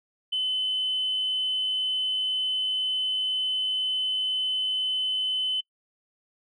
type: tone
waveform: sine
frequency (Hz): 3034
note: F#7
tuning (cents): +43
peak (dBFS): -23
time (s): 0.32-5.61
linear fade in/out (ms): 10
effects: noise-tail reverb RT60 0.1 s tail -24 dB re dry + tanh soft clip ceiling -19 dBFS